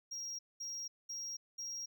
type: tone bursts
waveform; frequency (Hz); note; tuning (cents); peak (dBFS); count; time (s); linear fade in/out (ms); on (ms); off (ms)
triangle; 5620; F8; +10; -39; 4; 0.11-1.86; 10; 280; 210
effects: none